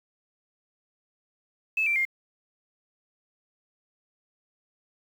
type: tone with pitch steps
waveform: sine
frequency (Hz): 2607 / 2350 / 2118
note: E7 / D7 / C7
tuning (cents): -20 / +1 / +21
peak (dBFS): -22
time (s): 1.77-2.052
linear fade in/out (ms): 5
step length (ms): 94
effects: 8-bit